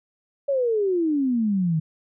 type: exponential sweep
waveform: sine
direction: down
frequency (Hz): 572 to 153.1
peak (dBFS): -19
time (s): 0.48-1.8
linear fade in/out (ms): 10
effects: none